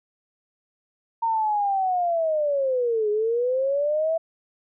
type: linear two-way sweep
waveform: sine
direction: down then up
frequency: 924 to 413.7 to 661 Hz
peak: -20 dBFS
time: 1.22-4.18 s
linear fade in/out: 10 ms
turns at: 3.1 s
effects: none